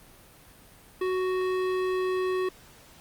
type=tone with hard clipping; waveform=sine; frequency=370.9 Hz; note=F#4; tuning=4 cents sharp; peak=-27 dBFS; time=1.01-2.49 s; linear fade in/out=5 ms; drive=15 dB; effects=pink hiss -53 dBFS RMS until 3 s + Opus 32 kbps